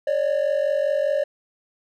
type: tone pair together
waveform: triangle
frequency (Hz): 554.4 / 599.4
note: C#5 / D5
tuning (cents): 0 / +35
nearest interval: minor second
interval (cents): 135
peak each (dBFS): -19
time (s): 0.07-1.24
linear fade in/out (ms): 5
effects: tanh soft clip ceiling -13 dBFS

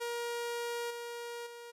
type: tone with level steps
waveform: sawtooth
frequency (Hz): 473.7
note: A#4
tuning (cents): +28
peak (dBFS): -31 / -36 / -42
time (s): 0-1.72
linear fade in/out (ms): 20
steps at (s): 0.9 / 1.46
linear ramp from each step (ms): 10
effects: resampled to 32000 Hz

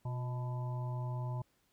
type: harmonic tone with a mistuned harmonic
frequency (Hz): 124.8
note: B2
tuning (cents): +19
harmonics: 1 / 3 / 5 / 7 / 8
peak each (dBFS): -35 / -53 / -50 / -49 / -51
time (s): 0.05-1.42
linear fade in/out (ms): 5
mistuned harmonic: 3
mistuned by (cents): -75
effects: pink hiss -74 dBFS RMS until 1.72 s

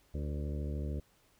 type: harmonic tone with a mistuned harmonic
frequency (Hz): 73.4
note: D2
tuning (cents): 0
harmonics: 1 / 2 / 3 / 4 / 5 / 6 / 7 / 8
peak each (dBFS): -35 / -41 / -45 / -47 / -49 / -51 / -52 / -53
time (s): 0.14-1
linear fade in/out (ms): 5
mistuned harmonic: 6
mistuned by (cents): +39
effects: pink hiss -68 dBFS RMS until 1.39 s

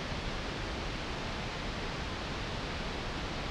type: low-pass noise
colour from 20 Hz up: pink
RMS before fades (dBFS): -37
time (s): 0-3.5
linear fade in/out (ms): 0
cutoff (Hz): 4800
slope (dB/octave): 24
effects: none

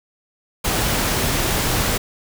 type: noise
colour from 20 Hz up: pink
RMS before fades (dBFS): -20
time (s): 0.64-1.98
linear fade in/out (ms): 10
effects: none

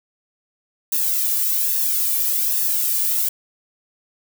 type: noise with flanger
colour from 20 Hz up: violet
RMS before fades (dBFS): -20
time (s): 0.92-3.29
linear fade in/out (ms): 5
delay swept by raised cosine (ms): 1.1 to 1.73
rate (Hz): 1.2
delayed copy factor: +0.75
effects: none

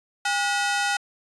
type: ring-modulated tone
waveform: sawtooth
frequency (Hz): 1128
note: C#6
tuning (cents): +30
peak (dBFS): -15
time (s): 0.25-0.97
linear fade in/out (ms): 5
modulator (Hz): 318
effects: resampled to 22050 Hz

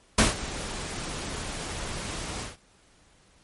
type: noise with ADSR envelope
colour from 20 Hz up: pink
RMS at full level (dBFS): -17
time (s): 0.18-2.57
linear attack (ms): 6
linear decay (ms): 150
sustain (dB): -17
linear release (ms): 160
effects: pink hiss -60 dBFS RMS until 3.43 s + MP3 48 kbps

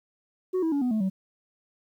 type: tone with pitch steps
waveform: sine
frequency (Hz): 370.1 / 324.1 / 283.7 / 248.4 / 217.5 / 190.47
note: F#4 / E4 / C#4 / B3 / A3 / G3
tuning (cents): 0 / -29 / +40 / +10 / -20 / -50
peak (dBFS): -20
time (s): 0.53-1.1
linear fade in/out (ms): 20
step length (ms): 95
effects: tanh soft clip ceiling -22 dBFS + 10-bit

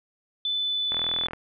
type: tone with pitch glide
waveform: sine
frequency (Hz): 3506 to 3482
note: A7 to A7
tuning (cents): -7 to -19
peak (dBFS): -24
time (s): 0.45-1.27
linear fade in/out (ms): 2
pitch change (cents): -12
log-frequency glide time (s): 0.55-1.04
type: click train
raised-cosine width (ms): 0.5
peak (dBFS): -19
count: 18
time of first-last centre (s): 0.92-1.334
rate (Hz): 41.1
effects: none

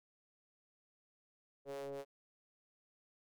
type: ring-modulated tone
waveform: square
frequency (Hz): 69.3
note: C#2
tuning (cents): 0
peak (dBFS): -40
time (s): 1.65-2.05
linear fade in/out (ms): 50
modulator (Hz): 487
effects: none

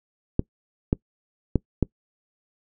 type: clicks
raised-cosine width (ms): 3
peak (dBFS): -6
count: 4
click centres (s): 0.394 / 0.929 / 1.557 / 1.827
effects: noise-tail reverb RT60 0.1 s tail -24 dB re dry

